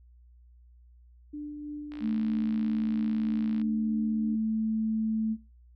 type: tone with tremolo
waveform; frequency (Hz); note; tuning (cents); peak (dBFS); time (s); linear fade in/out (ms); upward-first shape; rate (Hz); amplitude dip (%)
sine; 295.9; D4; +13; -34; 1.33-4.36; 10; sine; 3.1; 30
type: click train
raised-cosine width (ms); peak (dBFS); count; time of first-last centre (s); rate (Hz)
0.3; -32; 99; 1.92-3.616; 57.8
type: tone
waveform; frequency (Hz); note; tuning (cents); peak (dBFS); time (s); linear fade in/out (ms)
sine; 220; A3; 0; -26; 2-5.37; 50
effects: noise-tail reverb RT60 0.3 s tail -23 dB re dry + added 60 Hz sine -53 dBFS peak until 5.75 s